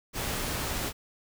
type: noise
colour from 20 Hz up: pink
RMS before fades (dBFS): -32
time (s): 0.13-0.93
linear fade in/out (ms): 50
effects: none